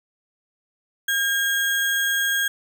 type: tone with sample-and-hold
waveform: sine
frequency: 1614 Hz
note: G#6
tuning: 50 cents flat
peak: -19 dBFS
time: 1.08-2.48 s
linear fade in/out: 5 ms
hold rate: 4900 Hz
effects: none